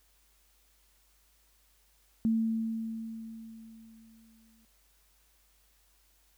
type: tone with exponential decay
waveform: sine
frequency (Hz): 224.3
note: A3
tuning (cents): +34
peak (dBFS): -23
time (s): 2.25-4.65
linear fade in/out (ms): 0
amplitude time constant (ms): 520
effects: added 50 Hz sine -68 dBFS peak until 6.37 s + white hiss -68 dBFS RMS until 6.37 s